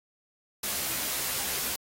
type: noise with comb filter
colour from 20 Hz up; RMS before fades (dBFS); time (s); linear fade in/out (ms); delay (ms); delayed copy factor
white; -31; 0.63-1.76; 5; 15; +0.85
effects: AAC 48 kbps